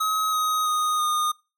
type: tone with pitch steps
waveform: square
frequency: 1273 / 1256.9 / 1241.1 / 1225.4 Hz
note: D#6 / D#6 / D#6 / D#6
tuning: +39 / +17 / -5 / -27 cents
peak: -22 dBFS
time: 0-1.32 s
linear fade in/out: 10 ms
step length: 330 ms
effects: noise-tail reverb RT60 0.3 s tail -24 dB re dry